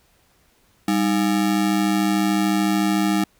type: ring-modulated tone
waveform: square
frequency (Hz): 254.4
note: C4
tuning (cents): -48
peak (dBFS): -15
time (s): 0.88-3.24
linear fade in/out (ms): 2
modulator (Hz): 56.8
effects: pink hiss -60 dBFS RMS until 3.39 s